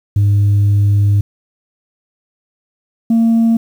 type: tone pair in turn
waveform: sine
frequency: 101.7 / 228.3 Hz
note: G#2 / A#3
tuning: -36 / -36 cents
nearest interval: octave + major second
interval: 1400 cents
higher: second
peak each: -6 dBFS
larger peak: neither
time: 0.16-1.21 / 3.1-3.57 s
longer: first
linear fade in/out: 5 ms
effects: tanh soft clip ceiling -7 dBFS + 7-bit